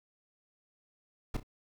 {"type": "noise with echo", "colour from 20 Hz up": "brown", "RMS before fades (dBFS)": -32, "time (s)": [1.34, 1.37], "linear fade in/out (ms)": 5, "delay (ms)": 31, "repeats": 2, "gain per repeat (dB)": -11, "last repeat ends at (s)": 1.432, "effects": []}